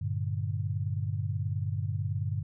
sine chord, G minor, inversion none, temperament equal, 98 / 116.54 / 146.83 Hz, G2 / Bb2 / D3, 0 / 0 / 0 cents, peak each -31 / -34 / -35 dBFS, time 0.01-2.43 s, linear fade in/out 10 ms, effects none

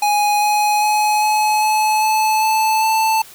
square tone with pitch steps, 830.6 / 837.8 / 845.1 / 852.5 / 859.9 / 867.4 / 874.9 / 882.5 Hz, G#5 / G#5 / G#5 / G#5 / A5 / A5 / A5 / A5, 0 / +15 / +30 / +45 / -40 / -25 / -10 / +5 cents, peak -14 dBFS, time 0.02-3.22 s, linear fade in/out 5 ms, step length 400 ms, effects white hiss -41 dBFS RMS until 3.34 s

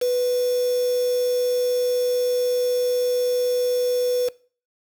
sine tone with quantisation, 494.6 Hz, B4, 3 cents sharp, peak -18 dBFS, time 0.01-4.29 s, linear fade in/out 10 ms, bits 5, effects noise-tail reverb RT60 0.4 s tail -21 dB re dry

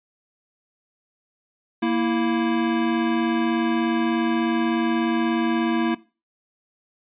square tone pair together, 233.1 / 329.7 Hz, A#3 / E4, 0 / 0 cents, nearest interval tritone, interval 600 cents, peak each -23 dBFS, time 1.82-5.95 s, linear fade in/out 10 ms, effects noise-tail reverb RT60 0.3 s tail -18 dB re dry + resampled to 8000 Hz

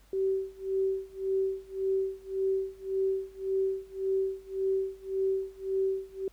sine tone with tremolo, 384.4 Hz, G4, 34 cents flat, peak -24 dBFS, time 0.13-6.28 s, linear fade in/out 2 ms, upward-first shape sine, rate 1.8 Hz, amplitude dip 95%, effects added 50 Hz sine -58 dBFS peak until 6.32 s + pink hiss -64 dBFS RMS until 6.32 s

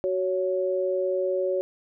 sine tone pair together, 373.1 / 557.9 Hz, F#4 / C#5, +14 / +11 cents, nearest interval perfect fifth, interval 697 cents, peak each -26 / -25 dBFS, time 0.04-1.61 s, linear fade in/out 0 ms, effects none

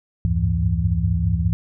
sine tone cluster, 72.8 / 89.2 / 99.2 / 104 / 166.7 Hz, D2 / F2 / G2 / G#2 / E3, -15 / +37 / +21 / +3 / +20 cents, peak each -22 / -24 / -28 / -23 / -23 dBFS, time 0.25-1.53 s, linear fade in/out 0 ms, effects none

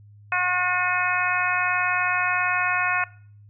harmonic tone, 361.5 Hz, F#4, 40 cents flat, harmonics 2 / 3 / 4 / 5 / 6 / 7, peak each -29 / -27 / -25 / -29 / -31 / -26 dBFS, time 0.32-3.04 s, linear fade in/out 2 ms, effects noise-tail reverb RT60 0.5 s tail -21 dB re dry + added 103 Hz sine -46 dBFS peak until 3.49 s

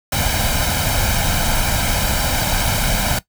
pink noise with comb filter, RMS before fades -18 dBFS, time 0.12-3.19 s, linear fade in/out 5 ms, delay 1.3 ms, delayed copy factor +0.7, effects noise-tail reverb RT60 0.1 s tail -17 dB re dry

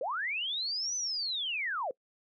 sine linear two-way sweep, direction up then down, 465 to 6100 to 465 Hz, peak -31 dBFS, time 0.01-1.91 s, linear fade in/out 2 ms, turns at 0.96 s, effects noise-tail reverb RT60 0.1 s tail -23 dB re dry

